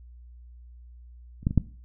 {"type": "clicks", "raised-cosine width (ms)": 5, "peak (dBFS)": [-30, -10, -18, -6], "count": 4, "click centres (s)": [1.43, 1.469, 1.509, 1.577], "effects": ["noise-tail reverb RT60 0.4 s tail -18 dB re dry", "added 60 Hz sine -45 dBFS peak until 1.84 s"]}